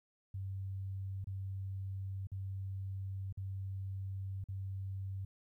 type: tone with dropouts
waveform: sine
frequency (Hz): 96.5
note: G2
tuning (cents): -27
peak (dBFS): -38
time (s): 0.34-5.25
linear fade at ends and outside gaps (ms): 5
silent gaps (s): 1.244-1.27 / 2.271-2.317 / 3.326-3.373 / 4.441-4.486
effects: 13-bit